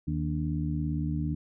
harmonic tone with a mistuned harmonic, 77.78 Hz, D#2, in tune, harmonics 1 / 2 / 3 / 4, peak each -33 / -30 / -37 / -34 dBFS, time 0.07-1.35 s, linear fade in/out 10 ms, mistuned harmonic 4, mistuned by -99 cents, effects none

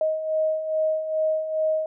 sine beating tone pair, 626 / 628.4 Hz, D#5 / D#5, +10 / +17 cents, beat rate 2.4 Hz, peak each -29 / -22 dBFS, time 0.01-1.86 s, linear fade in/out 2 ms, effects none

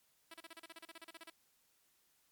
5% pulse tone bursts, 329.1 Hz, E4, 3 cents flat, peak -38 dBFS, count 16, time 0.31-1.301 s, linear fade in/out 5 ms, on 31 ms, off 33 ms, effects white hiss -74 dBFS RMS until 2.31 s + MP3 96 kbps

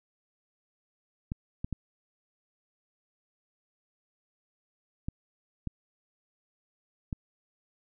clicks, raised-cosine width 5 ms, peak -20 dBFS, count 6, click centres 1.319 / 1.645 / 1.727 / 5.085 / 5.673 / 7.128 s, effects none

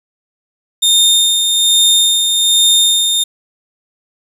sawtooth tone with tremolo, 3647 Hz, A#7, 39 cents flat, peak -4 dBFS, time 0.82-3.24 s, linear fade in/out 10 ms, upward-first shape sine, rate 1.2 Hz, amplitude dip 40%, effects resampled to 32000 Hz + 7-bit

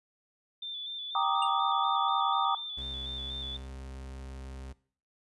sine tone with vibrato, 3520 Hz, A7, in tune, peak -36 dBFS, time 0.62-3.57 s, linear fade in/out 5 ms, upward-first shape square, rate 4.1 Hz, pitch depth 28 cents each way
sine chord, Eb major seventh, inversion first, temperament equal, 784 / 932.3 / 1174.7 / 1244.5 Hz, G5 / Bb5 / D6 / Eb6, 0 / 0 / 0 / 0 cents, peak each -31 dBFS, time 1.15-2.55 s, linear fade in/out 2 ms
square tone with exponential decay, 2809 Hz, F7, 9 cents sharp, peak -32 dBFS, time 1.42-1.5 s, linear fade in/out 5 ms, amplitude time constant 16 ms
40% pulse tone, 66 Hz, C2, 16 cents sharp, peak -40 dBFS, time 2.77-4.73 s, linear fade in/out 10 ms
effects noise-tail reverb RT60 0.5 s tail -20 dB re dry + resampled to 24000 Hz

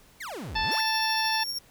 40% pulse exponential two-way sweep, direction down then up, 2344 to 34.2 to 2344 Hz, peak -34 dBFS, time 0.2-0.81 s, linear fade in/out 10 ms, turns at 0.6 s
harmonic tone, 880 Hz, A5, in tune, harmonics 1 / 2 / 3 / 4 / 5 / 6, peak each -28 / -31 / -33 / -34 / -35 / -36 dBFS, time 0.55-1.44 s, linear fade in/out 10 ms
40% pulse tone with tremolo, 5530 Hz, F8, 18 cents flat, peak -27 dBFS, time 0.71-1.59 s, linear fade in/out 10 ms, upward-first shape triangle, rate 13 Hz, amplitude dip 50%
effects pink hiss -57 dBFS RMS until 1.7 s

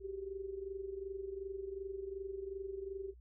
sine tone with amplitude modulation, 388.7 Hz, G4, 15 cents flat, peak -37 dBFS, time 0-3.14 s, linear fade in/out 50 ms, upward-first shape sine, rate 22.7 Hz, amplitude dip 70%, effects noise-tail reverb RT60 0.1 s tail -23 dB re dry + added 60 Hz sine -55 dBFS peak until 3.2 s

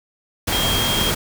sine tone in noise, 3231 Hz, G#7, 48 cents flat, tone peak -21 dBFS, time 0.52-1.11 s, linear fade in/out 10 ms, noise pink, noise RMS -21 dBFS, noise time 0.47-1.15 s, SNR -3 dB, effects none

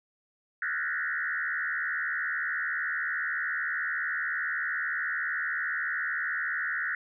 sine tone with frequency modulation, 1661.2 Hz, G#6, in tune, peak -28 dBFS, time 0.62-6.95 s, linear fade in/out 2 ms, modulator 76.8 Hz, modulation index 3.4, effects none

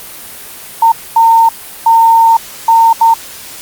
sine tone bursts at uneven times, 911 Hz, A#5, 40 cents flat, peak -3 dBFS, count 5, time 0.82-0.92 / 1.16-1.49 / 1.86-2.37 / 2.68-2.93 / 3.01-3.14 s, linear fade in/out 5 ms, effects white hiss -29 dBFS RMS until 3.61 s + Opus 32 kbps

